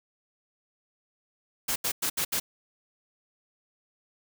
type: noise bursts at uneven times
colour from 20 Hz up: white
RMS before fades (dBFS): -28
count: 5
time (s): 1.68-1.76 / 1.84-1.92 / 2.02-2.1 / 2.17-2.25 / 2.32-2.4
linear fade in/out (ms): 10
effects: none